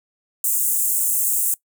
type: high-pass noise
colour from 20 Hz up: pink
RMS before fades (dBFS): -20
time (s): 0.44-1.54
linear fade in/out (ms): 2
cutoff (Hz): 7500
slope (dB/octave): 48
effects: noise-tail reverb RT60 0.1 s tail -20 dB re dry